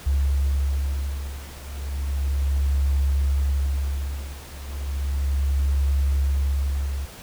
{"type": "beating tone pair", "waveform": "sine", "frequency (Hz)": [69, 69.34], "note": ["C#2", "C#2"], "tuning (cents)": [-7, 1], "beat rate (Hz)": 0.34, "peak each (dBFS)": [-24, -23], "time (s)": [0.06, 7.06], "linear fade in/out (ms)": 10, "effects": ["pink hiss -42 dBFS RMS until 7.22 s"]}